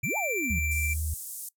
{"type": "exponential two-way sweep", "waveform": "sine", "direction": "up then down", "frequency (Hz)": [103.83, 899, 153.2], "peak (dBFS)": -30, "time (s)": [0.03, 0.59], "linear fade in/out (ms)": 5, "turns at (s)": 0.17}
{"type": "tone with tremolo", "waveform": "square", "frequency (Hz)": 2349, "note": "D7", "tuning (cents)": 0, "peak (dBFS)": -29, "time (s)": [0.03, 0.94], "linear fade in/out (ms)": 10, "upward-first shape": "sine", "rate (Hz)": 15, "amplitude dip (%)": 25}
{"type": "tone", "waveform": "sine", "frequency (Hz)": 77.78, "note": "D#2", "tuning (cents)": 0, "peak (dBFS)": -28, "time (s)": [0.5, 1.14], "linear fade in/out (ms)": 5}
{"type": "band-pass noise", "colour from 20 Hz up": "pink", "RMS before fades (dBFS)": -39, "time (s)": [0.71, 1.49], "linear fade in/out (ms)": 5, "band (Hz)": [8200, 14000], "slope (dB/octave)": 24}
{"effects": ["noise-tail reverb RT60 0.1 s tail -21 dB re dry"]}